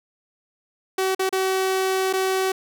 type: tone with dropouts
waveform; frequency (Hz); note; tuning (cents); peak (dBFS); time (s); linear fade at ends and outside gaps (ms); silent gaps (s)
sawtooth; 379.3; F#4; +43; -16; 0.98-2.52; 5; 1.149-1.193 / 1.293-1.326 / 2.129-2.135
effects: none